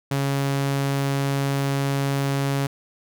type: tone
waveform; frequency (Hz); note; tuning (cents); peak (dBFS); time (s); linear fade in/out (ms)
sawtooth; 138.59; C#3; 0; -17; 0.11-2.67; 5
effects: none